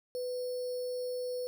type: tone with sample-and-hold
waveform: sine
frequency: 498.4 Hz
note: B4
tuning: 16 cents sharp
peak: -33 dBFS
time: 0.15-1.47 s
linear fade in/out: 0 ms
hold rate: 4900 Hz
effects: none